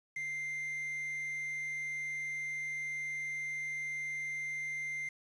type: tone with quantisation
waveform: triangle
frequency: 2093 Hz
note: C7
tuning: in tune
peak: -34 dBFS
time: 0.16-5.09 s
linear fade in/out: 5 ms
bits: 9
effects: low-pass 10000 Hz 12 dB/octave